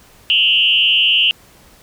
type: tone with frequency modulation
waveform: sine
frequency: 2922 Hz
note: F#7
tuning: 22 cents flat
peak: -10 dBFS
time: 0.3-1.31 s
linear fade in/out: 0 ms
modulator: 182 Hz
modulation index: 1.2
effects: pink hiss -47 dBFS RMS until 1.82 s